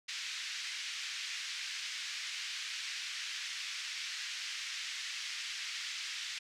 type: band-pass noise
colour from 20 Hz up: pink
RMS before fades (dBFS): -41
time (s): 0.08-6.39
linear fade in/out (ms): 10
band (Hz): 1900 to 6200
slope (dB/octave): 24
effects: none